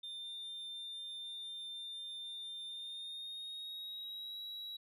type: tone with pitch glide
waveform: sine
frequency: 3599 to 3880 Hz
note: A7 to B7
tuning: +38 to -31 cents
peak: -40 dBFS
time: 0.03-4.77 s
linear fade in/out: 10 ms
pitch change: +131 cents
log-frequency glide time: 2.66-4.4 s
effects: tanh soft clip ceiling -42 dBFS